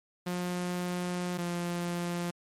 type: tone pair in turn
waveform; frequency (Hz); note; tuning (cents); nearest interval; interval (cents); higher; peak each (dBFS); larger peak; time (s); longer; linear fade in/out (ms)
sawtooth; 178.3 / 173.93; F3 / F3; +36 / -7; unison; 43; first; -27 / -27; neither; 0.26-1.38 / 1.38-2.31; first; 10
effects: MP3 64 kbps